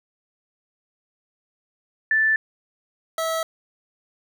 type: tone pair in turn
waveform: sine / 25% pulse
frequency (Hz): 1760 / 649.8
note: A6 / E5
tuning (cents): 0 / -25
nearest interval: octave + perfect fourth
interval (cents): 1725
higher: first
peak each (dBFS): -16 / -19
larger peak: first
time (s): 2.11-2.36 / 3.18-3.43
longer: neither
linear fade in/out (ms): 2
effects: none